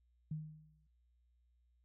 sine tone with exponential decay, 154.8 Hz, D#3, 9 cents flat, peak -36 dBFS, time 0.31-0.87 s, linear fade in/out 5 ms, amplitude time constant 120 ms, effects noise-tail reverb RT60 0.3 s tail -21 dB re dry + added 60 Hz sine -70 dBFS peak until 1.84 s

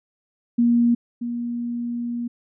sine tone pair in turn, 237.1 / 238.2 Hz, A#3 / A#3, +30 / +38 cents, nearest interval unison, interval 8 cents, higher second, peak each -14 / -24 dBFS, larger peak first, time 0.58-0.95 / 1.21-2.28 s, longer second, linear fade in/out 10 ms, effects none

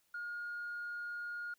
sine tone, 1427 Hz, F6, 37 cents sharp, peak -38 dBFS, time 0.14-1.54 s, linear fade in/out 5 ms, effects tanh soft clip ceiling -36 dBFS + white hiss -75 dBFS RMS until 1.58 s

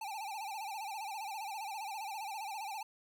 square tone with vibrato, 832 Hz, G#5, 3 cents sharp, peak -40 dBFS, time 0.01-2.83 s, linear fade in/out 5 ms, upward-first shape sine, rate 15 Hz, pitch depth 130 cents each way, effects none

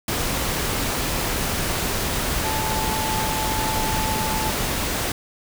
sine tone in noise, 873 Hz, A5, 14 cents flat, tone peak -26 dBFS, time 2.44-4.5 s, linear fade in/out 2 ms, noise pink, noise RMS -24 dBFS, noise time 0.08-5.12 s, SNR -5 dB, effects none

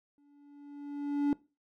triangle tone with exponential growth, 287.2 Hz, D4, 39 cents flat, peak -21 dBFS, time 0.18-1.33 s, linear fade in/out 1 ms, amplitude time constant 250 ms, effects noise-tail reverb RT60 0.3 s tail -21 dB re dry

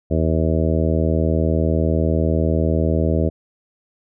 harmonic tone, 80 Hz, D#2, 49 cents sharp, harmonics 1 / 2 / 3 / 4 / 5 / 6 / 7 / 8, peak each -19 / -22 / -24 / -25 / -26 / -27 / -27 / -28 dBFS, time 0.1-3.3 s, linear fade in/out 20 ms, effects none

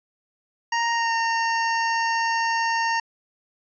25% pulse tone with pitch glide, 932.3 to 915.8 Hz, A#5 to A#5, 0 to -31 cents, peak -17 dBFS, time 0.72-3 s, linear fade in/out 5 ms, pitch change -31 cents, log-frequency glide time 0.94-1.13 s, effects resampled to 16000 Hz

